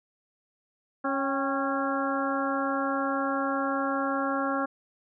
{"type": "harmonic tone with a mistuned harmonic", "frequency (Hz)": 274.5, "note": "C#4", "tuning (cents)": -17, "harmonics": [1, 2, 3, 4, 5, 6], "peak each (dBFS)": [-30, -32, -34, -33, -32, -38], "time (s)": [1.04, 4.66], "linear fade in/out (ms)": 10, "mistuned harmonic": 3, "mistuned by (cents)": -56, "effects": []}